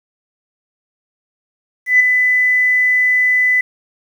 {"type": "tone with ADSR envelope", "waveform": "sine", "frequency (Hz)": 2000, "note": "B6", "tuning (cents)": 21, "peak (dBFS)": -4, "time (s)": [1.86, 3.61], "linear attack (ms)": 140, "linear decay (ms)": 7, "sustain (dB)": -6, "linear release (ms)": 4, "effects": ["tanh soft clip ceiling 0 dBFS", "7-bit"]}